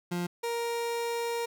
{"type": "tone pair in turn", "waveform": "30% pulse", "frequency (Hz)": [175.5, 468.5], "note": ["F3", "A#4"], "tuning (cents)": [9, 9], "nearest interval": "octave + perfect fourth", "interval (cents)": 1700, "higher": "second", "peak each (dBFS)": -27, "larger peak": "neither", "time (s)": [[0.11, 0.27], [0.43, 1.46]], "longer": "second", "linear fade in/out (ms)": 10, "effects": []}